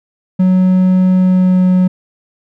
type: tone with pitch glide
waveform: triangle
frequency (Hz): 185 to 183.51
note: F#3 to F#3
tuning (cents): 0 to -14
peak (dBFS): -5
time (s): 0.39-1.88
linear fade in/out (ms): 10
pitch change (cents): -14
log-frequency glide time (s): 1.13-1.66
effects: none